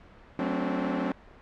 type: chord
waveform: sawtooth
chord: D dominant seventh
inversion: first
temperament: equal with one note detuned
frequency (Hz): 185 / 220 / 261.6 / 286.8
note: F#3 / A3 / C4 / D4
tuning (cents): 0 / 0 / 0 / -41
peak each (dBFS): -29 / -31 / -27 / -28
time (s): 0.39-1.12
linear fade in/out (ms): 2
effects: pink hiss -52 dBFS RMS until 1.41 s + low-pass 2000 Hz 12 dB/octave